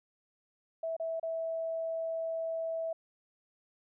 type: tone with dropouts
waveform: sine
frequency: 654 Hz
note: E5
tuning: 14 cents flat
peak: -32 dBFS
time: 0.83-2.93 s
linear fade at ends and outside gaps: 5 ms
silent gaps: 0.966-0.998 / 1.198-1.229 s
effects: none

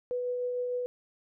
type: tone with tremolo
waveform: sine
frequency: 493.9 Hz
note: B4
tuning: in tune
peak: -28 dBFS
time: 0.11-0.86 s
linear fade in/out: 0 ms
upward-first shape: triangle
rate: 6.6 Hz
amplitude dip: 25%
effects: none

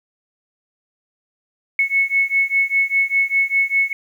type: beating tone pair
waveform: sine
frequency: 2198 / 2203 Hz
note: C#7 / C#7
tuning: -15 / -11 cents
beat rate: 5 Hz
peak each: -18 / -18 dBFS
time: 1.79-3.93 s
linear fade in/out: 2 ms
effects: 8-bit

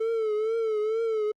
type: tone with vibrato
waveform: triangle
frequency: 440 Hz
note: A4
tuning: in tune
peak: -22 dBFS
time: 0-1.32 s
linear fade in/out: 10 ms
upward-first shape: triangle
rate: 2.2 Hz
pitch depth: 84 cents each way
effects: Opus 24 kbps

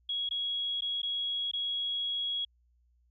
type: tone with dropouts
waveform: sine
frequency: 3322 Hz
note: G#7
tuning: in tune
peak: -30 dBFS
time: 0.09-2.45 s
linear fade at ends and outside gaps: 5 ms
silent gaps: 0.291-0.309 / 0.809-0.82 / 1.019-1.03 / 1.514-1.534 s
effects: added 60 Hz sine -65 dBFS peak until 3.1 s

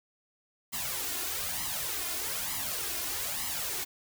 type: noise with flanger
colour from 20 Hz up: white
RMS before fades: -34 dBFS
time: 0.72-3.85 s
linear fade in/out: 20 ms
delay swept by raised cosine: 0.98 to 2.88 ms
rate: 1.1 Hz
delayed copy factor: +0.7
effects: none

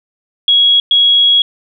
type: tone bursts at uneven times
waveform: sine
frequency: 3322 Hz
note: G#7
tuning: in tune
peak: -6 dBFS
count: 2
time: 0.48-0.8 / 0.91-1.42 s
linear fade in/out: 2 ms
effects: none

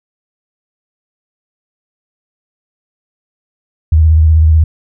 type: tone with vibrato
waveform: sine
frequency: 79.1 Hz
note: D#2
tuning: 29 cents sharp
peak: -4 dBFS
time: 3.92-4.64 s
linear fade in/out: 5 ms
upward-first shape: sine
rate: 16 Hz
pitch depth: 52 cents each way
effects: none

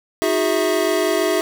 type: tone cluster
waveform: square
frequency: 315.8 / 365 / 411 / 652 Hz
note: D#4 / F#4 / G#4 / E5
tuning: +26 / -24 / -18 / -19 cents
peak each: -25 / -22 / -23 / -22 dBFS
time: 0.22-1.41 s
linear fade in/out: 0 ms
effects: 8-bit

